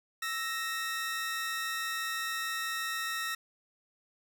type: tone pair together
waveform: sawtooth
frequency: 1318.5 / 1864.7 Hz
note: E6 / A#6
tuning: 0 / 0 cents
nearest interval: tritone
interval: 600 cents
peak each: -33 / -31 dBFS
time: 0.22-3.35 s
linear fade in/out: 5 ms
effects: none